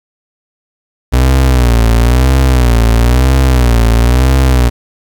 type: tone with vibrato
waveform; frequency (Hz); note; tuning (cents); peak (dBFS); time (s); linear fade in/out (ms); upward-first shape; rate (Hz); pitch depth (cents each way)
35% pulse; 61.2; B1; -15; -4; 1.12-4.7; 20; sine; 1; 130
effects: 7-bit